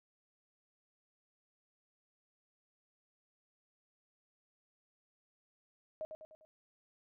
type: tone with echo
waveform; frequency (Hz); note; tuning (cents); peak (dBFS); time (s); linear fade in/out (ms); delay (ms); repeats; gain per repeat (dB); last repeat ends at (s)
sine; 627; D#5; +13; -37; 6.01-6.05; 0; 100; 4; -6; 6.45
effects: none